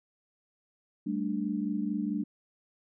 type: chord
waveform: sine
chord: G suspended second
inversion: none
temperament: just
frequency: 196 / 220.5 / 294 Hz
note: G3 / A3 / D4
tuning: 0 / +4 / +2 cents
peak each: -33 dBFS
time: 1.06-2.24 s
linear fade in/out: 10 ms
effects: none